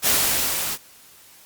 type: noise with level ramp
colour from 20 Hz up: white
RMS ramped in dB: -17 to -27 dBFS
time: 0.02-0.78 s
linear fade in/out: 50 ms
effects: white hiss -49 dBFS RMS until 1.45 s + Opus 48 kbps